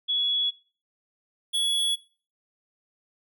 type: tone pair in turn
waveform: sine / square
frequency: 3376 / 3376 Hz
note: G#7 / G#7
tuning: +28 / +28 cents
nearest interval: unison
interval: 0 cents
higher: neither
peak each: -22 / -23 dBFS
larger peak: first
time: 0.08-0.51 / 1.53-1.96 s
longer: neither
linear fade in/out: 20 ms
effects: noise-tail reverb RT60 0.4 s tail -20 dB re dry